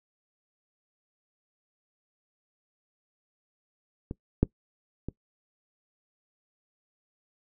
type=clicks; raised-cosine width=3 ms; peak=-21 / -7 / -20 dBFS; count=3; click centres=4.111 / 4.43 / 5.086 s; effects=noise-tail reverb RT60 0.1 s tail -21 dB re dry